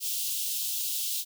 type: high-pass noise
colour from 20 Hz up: white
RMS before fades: -31 dBFS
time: 0-1.25 s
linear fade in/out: 50 ms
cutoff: 2900 Hz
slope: 48 dB/octave
effects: none